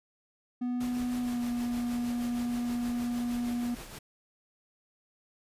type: tone with pitch glide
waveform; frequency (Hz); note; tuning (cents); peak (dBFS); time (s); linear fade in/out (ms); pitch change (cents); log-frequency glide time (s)
triangle; 246.3 to 240.7; B3 to B3; -5 to -44; -27; 0.61-3.75; 10; -39; 1.2-1.4
type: noise with tremolo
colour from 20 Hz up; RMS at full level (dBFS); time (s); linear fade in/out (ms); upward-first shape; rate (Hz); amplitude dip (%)
pink; -43; 0.8-3.99; 10; sine; 6.4; 45
effects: resampled to 32000 Hz